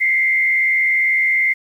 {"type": "tone with frequency modulation", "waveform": "sine", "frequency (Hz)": 2093, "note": "C7", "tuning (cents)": 0, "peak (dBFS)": -13, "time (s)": [0, 1.54], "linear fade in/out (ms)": 20, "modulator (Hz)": 77.8, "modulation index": 0.85, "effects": ["8-bit"]}